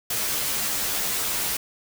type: noise with comb filter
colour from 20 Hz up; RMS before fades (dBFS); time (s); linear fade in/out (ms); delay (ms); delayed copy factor
white; -26; 0.1-1.57; 5; 12; -0.8
effects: none